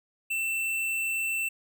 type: tone with tanh clipping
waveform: sine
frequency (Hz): 2678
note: E7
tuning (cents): +27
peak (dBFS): -28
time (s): 0.3-1.49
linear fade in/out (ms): 10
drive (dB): 18
effects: none